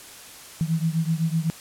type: beating tone pair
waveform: sine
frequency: 159.8 / 167.7 Hz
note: D#3 / E3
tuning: +47 / +30 cents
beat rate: 7.9 Hz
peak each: -23 / -25 dBFS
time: 0.61-1.5 s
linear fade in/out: 0 ms
effects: white hiss -43 dBFS RMS until 1.6 s + low-pass 12000 Hz 12 dB/octave